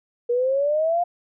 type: exponential sweep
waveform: sine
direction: up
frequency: 473.5 to 711 Hz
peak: -18 dBFS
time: 0.29-1.04 s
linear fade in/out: 10 ms
effects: none